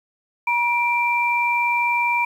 sine tone pair together, 957.9 / 2356 Hz, A#5 / D7, +47 / +5 cents, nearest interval octave + major third, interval 1558 cents, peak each -20 dBFS, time 0.47-2.25 s, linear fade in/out 5 ms, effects 8-bit

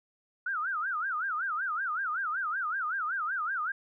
sine tone with vibrato, 1396.9 Hz, F6, in tune, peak -29 dBFS, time 0.46-3.72 s, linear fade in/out 5 ms, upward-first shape sine, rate 5.3 Hz, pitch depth 250 cents each way, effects none

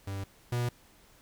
45% pulse tone pair in turn, 98 / 121.06 Hz, G2 / B2, 0 / -34 cents, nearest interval major third, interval 366 cents, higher second, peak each -34 / -28 dBFS, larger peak second, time 0.07-0.24 / 0.52-0.69 s, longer neither, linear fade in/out 5 ms, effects pink hiss -60 dBFS RMS until 1.21 s

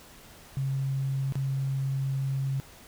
sine tone with dropouts, 135.3 Hz, C#3, 42 cents flat, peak -26 dBFS, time 0.57-2.6 s, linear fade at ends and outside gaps 0 ms, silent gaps 1.323-1.355 s, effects pink hiss -51 dBFS RMS until 2.87 s

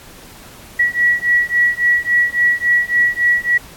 sine beating tone pair, 1930 / 1933.6 Hz, B6 / B6, -40 / -37 cents, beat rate 3.6 Hz, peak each -15 / -15 dBFS, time 0.79-3.58 s, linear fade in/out 10 ms, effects pink hiss -40 dBFS RMS until 3.76 s + AAC 64 kbps

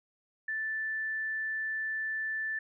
sine tone, 1760 Hz, A6, in tune, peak -31 dBFS, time 0.48-2.59 s, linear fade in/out 5 ms, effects none

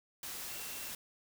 sine tone in noise, 2707 Hz, E7, 45 cents sharp, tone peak -53 dBFS, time 0.49-0.9 s, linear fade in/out 2 ms, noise white, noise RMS -43 dBFS, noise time 0.23-0.95 s, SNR -13 dB, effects none

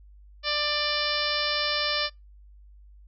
harmonic tone, 592 Hz, D5, 14 cents sharp, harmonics 1 / 2 / 3 / 4 / 5 / 6 / 7 / 8 / 9, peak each -33 / -33 / -33 / -33 / -33 / -33 / -33 / -33 / -33 dBFS, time 0.43-2.1 s, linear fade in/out 50 ms, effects noise-tail reverb RT60 0.2 s tail -26 dB re dry + added 50 Hz sine -48 dBFS peak until 3.07 s

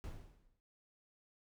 brown noise with exponential decay, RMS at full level -41 dBFS, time 0.04-0.6 s, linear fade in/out 0 ms, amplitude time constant 120 ms, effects noise-tail reverb RT60 0.3 s tail -23 dB re dry

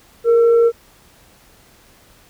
sine tone with frequency modulation, 466.2 Hz, A#4, in tune, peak -9 dBFS, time 0.24-0.72 s, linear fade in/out 50 ms, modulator 880 Hz, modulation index 0.22, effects pink hiss -50 dBFS RMS until 2.29 s

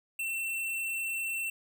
square tone, 2695 Hz, E7, 38 cents sharp, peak -32 dBFS, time 0.19-1.5 s, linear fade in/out 5 ms, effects none

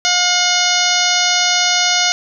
harmonic tone with a mistuned harmonic, 716 Hz, F5, 43 cents sharp, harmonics 1 / 2 / 3 / 4 / 5 / 6 / 7 / 8 / 9, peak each -21 / -21 / -21 / -21 / -21 / -21 / -21 / -21 / -21 dBFS, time 0.05-2.12 s, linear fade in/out 0 ms, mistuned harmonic 4, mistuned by +45 cents, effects none

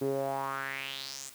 sawtooth tone with band-pass filter sweep, 136.2 Hz, C#3, 30 cents flat, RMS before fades -35 dBFS, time 0.01-1.3 s, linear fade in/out 10 ms, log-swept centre 350 to 8000 Hz, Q 4.1, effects white hiss -53 dBFS RMS until 1.34 s

